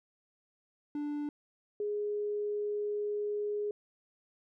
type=tone pair in turn; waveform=triangle / sine; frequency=293.7 / 415.4 Hz; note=D4 / G#4; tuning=0 / 0 cents; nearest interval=tritone; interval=600 cents; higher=second; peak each=-31 / -31 dBFS; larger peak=neither; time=0.95-1.29 / 1.8-3.71 s; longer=second; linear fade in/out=2 ms; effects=none